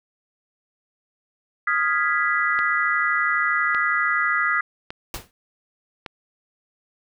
sine chord, F half-diminished seventh, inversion third, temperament equal, 1244.5 / 1396.9 / 1661.2 / 1975.5 Hz, Eb6 / F6 / Ab6 / Cb7, 0 / 0 / 0 / 0 cents, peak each -24 / -25 / -25 / -23 dBFS, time 1.67-4.61 s, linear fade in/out 5 ms
click train, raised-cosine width 0.3 ms, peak -16 dBFS, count 4, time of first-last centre 2.59-6.062 s, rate 0.864 Hz
pink noise with exponential decay, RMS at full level -27 dBFS, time 5.14-5.31 s, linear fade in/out 1 ms, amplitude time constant 35 ms
effects none

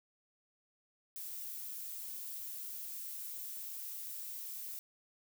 violet noise, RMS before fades -44 dBFS, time 1.16-4.79 s, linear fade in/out 0 ms, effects none

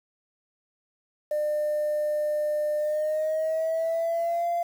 sine tone with pitch glide, 600 to 689.2 Hz, D5 to F5, +37 to -23 cents, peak -22 dBFS, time 1.31-4.63 s, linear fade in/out 5 ms, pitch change +240 cents, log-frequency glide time 2.78-4.47 s, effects tanh soft clip ceiling -21 dBFS + 8-bit

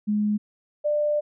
sine tone pair in turn, 209.5 / 594.6 Hz, G#3 / D5, +15 / +21 cents, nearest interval octave + tritone, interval 1806 cents, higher second, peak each -20 dBFS, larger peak neither, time 0.07-0.38 / 0.84-1.21 s, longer second, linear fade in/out 20 ms, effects none

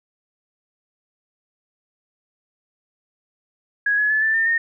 sine tone with pitch steps, 1661.2 / 1695.1 / 1729.7 / 1765.1 / 1801.1 / 1837.9 Hz, G#6 / G#6 / A6 / A6 / A6 / A#6, 0 / +35 / -30 / +5 / +40 / -25 cents, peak -16 dBFS, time 3.86-4.58 s, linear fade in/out 5 ms, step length 120 ms, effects none

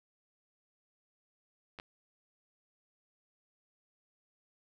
clicks, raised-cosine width 0.3 ms, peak -29 dBFS, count 2, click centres 1.788 / 1.799 s, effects none

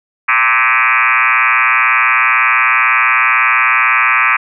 sine tone with frequency modulation, 1780 Hz, A6, 20 cents sharp, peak -8 dBFS, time 0.28-4.37 s, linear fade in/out 10 ms, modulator 122 Hz, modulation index 6, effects none

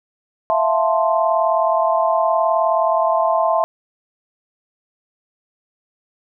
sine chord, F major seventh, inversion third, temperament equal, 659.3 / 698.5 / 880 / 1046.5 Hz, E5 / F5 / A5 / C6, 0 / 0 / 0 / 0 cents, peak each -17 / -22 / -21 / -20 dBFS, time 0.5-3.64 s, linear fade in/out 0 ms, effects none

